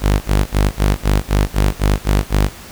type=tone bursts; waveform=sawtooth; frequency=50.2 Hz; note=G1; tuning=42 cents sharp; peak=-7 dBFS; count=10; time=0.01-2.496 s; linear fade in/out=50 ms; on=200 ms; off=54 ms; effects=pink hiss -36 dBFS RMS until 2.71 s